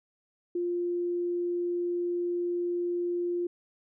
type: tone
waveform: sine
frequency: 350 Hz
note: F4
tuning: 4 cents sharp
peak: -27 dBFS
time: 0.55-3.47 s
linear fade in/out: 5 ms
effects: none